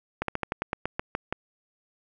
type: slowing click train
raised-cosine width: 0.5 ms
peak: -12 dBFS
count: 11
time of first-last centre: 0.22-1.326 s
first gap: 63 ms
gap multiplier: 1.12
effects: none